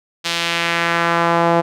sawtooth tone with band-pass filter sweep, 169.3 Hz, E3, 46 cents sharp, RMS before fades -17 dBFS, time 0.24-1.62 s, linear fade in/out 20 ms, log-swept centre 4000 to 700 Hz, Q 1.3, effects none

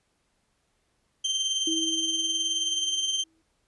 30% pulse tone with tremolo, 3136 Hz, G7, in tune, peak -20 dBFS, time 1.24-3.24 s, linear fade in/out 10 ms, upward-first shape sine, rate 19 Hz, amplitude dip 45%
sine tone with exponential decay, 323.3 Hz, E4, 34 cents flat, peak -27 dBFS, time 1.67-3.42 s, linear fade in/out 5 ms, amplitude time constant 380 ms
effects pink hiss -72 dBFS RMS until 3.67 s + resampled to 24000 Hz

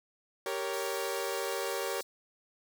sawtooth chord, G diminished, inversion none, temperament equal with one note detuned, 392 / 466.2 / 558.2 Hz, G4 / Bb4 / Db5, 0 / 0 / +12 cents, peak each -33 dBFS, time 0.46-2.01 s, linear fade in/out 2 ms
pink high-pass noise, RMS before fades -45 dBFS, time 0.73-2.03 s, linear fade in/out 10 ms, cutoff 3800 Hz, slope 96 dB/octave
effects none

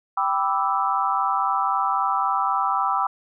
sine chord, E minor seventh, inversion first, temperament equal, 784 / 987.8 / 1174.7 / 1318.5 Hz, G5 / B5 / D6 / E6, 0 / 0 / 0 / 0 cents, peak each -25 dBFS, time 0.17-3.07 s, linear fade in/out 5 ms, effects none

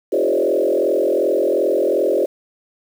sine tone with frequency modulation, 466.2 Hz, A#4, in tune, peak -14 dBFS, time 0.12-2.26 s, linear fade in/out 10 ms, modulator 42.7 Hz, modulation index 3, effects 7-bit

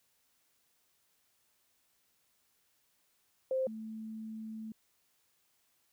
sine tone pair in turn, 523.3 / 220 Hz, C5 / A3, 0 / 0 cents, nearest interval octave + minor third, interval 1500 cents, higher first, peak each -29 / -40 dBFS, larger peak first, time 3.51-3.67 / 3.67-4.72 s, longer second, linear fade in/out 2 ms, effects white hiss -74 dBFS RMS until 5.92 s

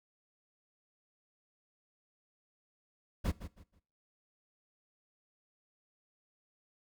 brown noise with echo, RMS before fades -30 dBFS, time 3.24-3.32 s, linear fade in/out 20 ms, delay 160 ms, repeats 3, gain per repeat -12 dB, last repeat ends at 3.8 s, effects noise-tail reverb RT60 0.5 s tail -20 dB re dry

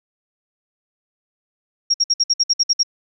sine tone bursts, 5588 Hz, F8, in tune, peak -12 dBFS, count 10, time 1.9-2.833 s, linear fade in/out 10 ms, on 42 ms, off 57 ms, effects none

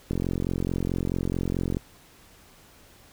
click train, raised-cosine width 3 ms, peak -14 dBFS, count 75, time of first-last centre 0.11-1.769 s, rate 44.6 Hz, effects pink hiss -54 dBFS RMS until 3.12 s

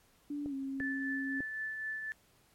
sine tone with pitch glide, 290 to 270.6 Hz, D4 to C#4, -22 to -42 cents, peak -35 dBFS, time 0.3-1.41 s, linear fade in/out 5 ms, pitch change -120 cents, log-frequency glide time 0.48-0.54 s
clicks, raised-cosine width 2 ms, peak -31 dBFS, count 3, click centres 0.46 / 0.804 / 1.405 s
sine tone with tremolo, 1751 Hz, A6, 9 cents flat, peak -34 dBFS, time 0.8-2.12 s, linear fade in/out 0 ms, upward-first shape triangle, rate 3.9 Hz, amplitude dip 40%
effects pink hiss -67 dBFS RMS until 2.54 s + MP3 64 kbps

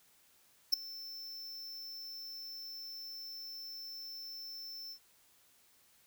square tone with ADSR envelope, 5330 Hz, E8, 18 cents sharp, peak -22 dBFS, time 0.72-4.99 s, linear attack 17 ms, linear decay 4 ms, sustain -22 dB, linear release 78 ms, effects white hiss -67 dBFS RMS until 6.06 s

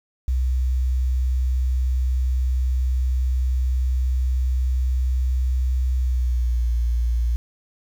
sine tone with pitch glide, 63.6 to 59 Hz, C2 to A#1, -48 to +22 cents, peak -17 dBFS, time 0.28-7.36 s, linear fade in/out 0 ms, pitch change -130 cents, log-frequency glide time 5.96-6.71 s, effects tanh soft clip ceiling -13 dBFS + 8-bit

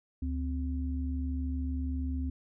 sine tone pair together, 72.8 / 259.6 Hz, D2 / C4, -15 / -13 cents, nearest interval octave + minor seventh, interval 2202 cents, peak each -31 / -36 dBFS, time 0.22-2.3 s, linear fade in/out 5 ms, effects none

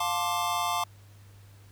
square chord, D minor seventh, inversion first, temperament just, 704.8 / 881 / 1057.2 / 1174.7 Hz, F5 / A5 / C6 / D6, +16 / +2 / +18 / 0 cents, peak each -33 dBFS, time 0-0.84 s, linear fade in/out 5 ms, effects added 100 Hz sine -50 dBFS peak until 1.71 s + pink hiss -60 dBFS RMS until 1.71 s

